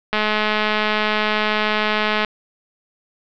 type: click train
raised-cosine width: 0.3 ms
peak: -3 dBFS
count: 452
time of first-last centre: 0.13-2.247 s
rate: 213 Hz
effects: low-pass 4000 Hz 12 dB/octave